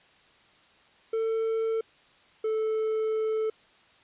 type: tone pair in turn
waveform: triangle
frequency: 447.6 / 437.9 Hz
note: A4 / A4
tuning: +30 / -8 cents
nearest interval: unison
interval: 38 cents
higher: first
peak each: -23 dBFS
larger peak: neither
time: 1.13-1.81 / 2.44-3.5 s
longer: second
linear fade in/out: 5 ms
effects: white hiss -59 dBFS RMS until 4.03 s + resampled to 8000 Hz